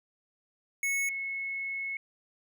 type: tone pair in turn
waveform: square / sine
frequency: 2200 / 2189 Hz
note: C#7 / C#7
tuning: -14 / -22 cents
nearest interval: unison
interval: 8 cents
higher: first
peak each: -28 / -32 dBFS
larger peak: first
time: 0.83-1.09 / 1.09-1.97 s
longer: second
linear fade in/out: 2 ms
effects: none